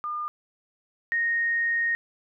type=tone pair in turn; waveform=sine; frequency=1209 / 1859.6 Hz; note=D6 / A#6; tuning=+50 / -5 cents; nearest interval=perfect fifth; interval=745 cents; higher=second; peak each=-28 / -22 dBFS; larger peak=second; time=0.04-0.28 / 1.12-1.95 s; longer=second; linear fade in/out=0 ms; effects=none